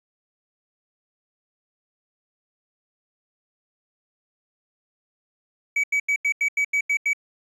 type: tone bursts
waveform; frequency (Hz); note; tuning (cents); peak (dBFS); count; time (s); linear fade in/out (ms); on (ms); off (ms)
triangle; 2277; C#7; +46; -17; 9; 5.76-7.133; 5; 77; 85
effects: resampled to 24000 Hz